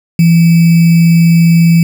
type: tone with sample-and-hold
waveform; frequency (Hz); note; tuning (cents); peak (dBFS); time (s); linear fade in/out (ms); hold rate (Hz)
sine; 167.4; E3; +27; -3; 0.19-1.83; 2; 2450
effects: none